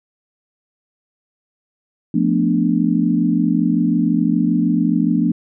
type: chord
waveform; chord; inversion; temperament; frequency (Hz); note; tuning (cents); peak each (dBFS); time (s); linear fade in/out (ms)
sine; B half-diminished seventh; second; equal; 174.61 / 220 / 246.9 / 293.7; F3 / A3 / B3 / D4; 0 / 0 / 0 / 0; -19; 2.14-5.32; 5
effects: none